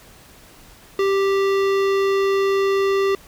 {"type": "tone with hard clipping", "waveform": "sine", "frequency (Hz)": 392, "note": "G4", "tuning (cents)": 0, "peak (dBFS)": -18, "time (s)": [0.99, 3.15], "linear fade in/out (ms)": 2, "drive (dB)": 17, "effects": ["pink hiss -47 dBFS RMS until 3.27 s"]}